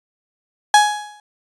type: tone with exponential decay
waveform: 35% pulse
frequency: 836 Hz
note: G#5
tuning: 11 cents sharp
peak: -4 dBFS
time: 0.74-1.2 s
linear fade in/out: 2 ms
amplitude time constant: 100 ms
effects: resampled to 24000 Hz